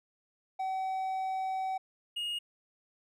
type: tone pair in turn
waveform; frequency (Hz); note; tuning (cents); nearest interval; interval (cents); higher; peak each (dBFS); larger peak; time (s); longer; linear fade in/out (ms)
triangle; 760 / 2862; F#5 / F7; +46 / +42; octave + major seventh; 2296; second; -29 / -31; first; 0.59-1.78 / 2.16-2.39; first; 10
effects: none